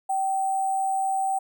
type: tone with sample-and-hold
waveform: sine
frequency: 772 Hz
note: G5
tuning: 27 cents flat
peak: -22 dBFS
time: 0.09-1.39 s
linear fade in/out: 10 ms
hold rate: 8820 Hz
effects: none